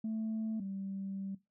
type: tone pair in turn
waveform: sine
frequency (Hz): 220.2 / 194.6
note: A3 / G3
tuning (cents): +2 / -12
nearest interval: major second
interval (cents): 214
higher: first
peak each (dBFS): -32 / -37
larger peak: first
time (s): 0.04-0.6 / 0.6-1.35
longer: second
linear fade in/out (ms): 5
effects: noise-tail reverb RT60 0.2 s tail -17 dB re dry + tanh soft clip ceiling -31 dBFS